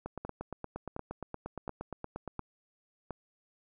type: two click trains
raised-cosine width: 1 ms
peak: -24 / -24 dBFS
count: 5 / 21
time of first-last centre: 0.25-3.107 / 0.06-2.394 s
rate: 1.4 / 8.57 Hz
effects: none